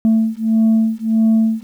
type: beating tone pair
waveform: sine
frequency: 221.7 / 223.3 Hz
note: A3 / A3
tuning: +13 / +26 cents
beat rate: 1.6 Hz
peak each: -13 dBFS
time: 0.05-1.63 s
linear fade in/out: 0 ms
effects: tanh soft clip ceiling -8 dBFS + 8-bit